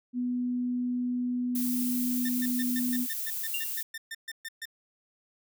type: tone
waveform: sine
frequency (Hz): 246.9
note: B3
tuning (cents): 0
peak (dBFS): -27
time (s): 0.13-3.07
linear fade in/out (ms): 50
type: noise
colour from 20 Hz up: violet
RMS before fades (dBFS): -34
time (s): 1.55-3.83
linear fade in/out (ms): 5
type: tone bursts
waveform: sawtooth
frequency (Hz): 1802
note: A6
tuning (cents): +41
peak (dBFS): -32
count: 15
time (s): 2.25-4.655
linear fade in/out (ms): 5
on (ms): 39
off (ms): 130
type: tone with exponential decay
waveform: square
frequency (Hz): 2784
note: F7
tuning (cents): -6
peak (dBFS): -29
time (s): 3.54-3.79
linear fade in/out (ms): 2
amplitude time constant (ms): 54
effects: none